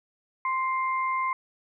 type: tone pair together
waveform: sine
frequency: 1045.8 / 2100 Hz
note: C6 / C7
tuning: -1 / +6 cents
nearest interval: octave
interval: 1207 cents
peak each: -25 / -32 dBFS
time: 0.45-1.33 s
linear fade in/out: 2 ms
effects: none